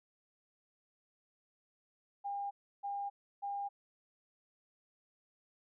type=tone bursts; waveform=sine; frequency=804 Hz; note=G5; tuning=44 cents sharp; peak=-36 dBFS; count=3; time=2.24-3.69 s; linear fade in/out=20 ms; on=270 ms; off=320 ms; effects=none